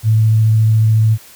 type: tone with vibrato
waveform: sine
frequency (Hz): 110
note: A2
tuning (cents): 0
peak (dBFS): -8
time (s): 0.03-1.18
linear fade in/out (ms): 50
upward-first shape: triangle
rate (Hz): 14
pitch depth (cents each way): 14
effects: white hiss -41 dBFS RMS until 1.35 s